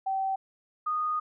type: tone pair in turn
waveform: sine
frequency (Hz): 771 / 1234.9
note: G5 / D#6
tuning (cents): -29 / -13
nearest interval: minor sixth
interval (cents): 816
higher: second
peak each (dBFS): -26 / -26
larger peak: neither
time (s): 0.06-0.36 / 0.86-1.2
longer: second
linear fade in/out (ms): 10
effects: none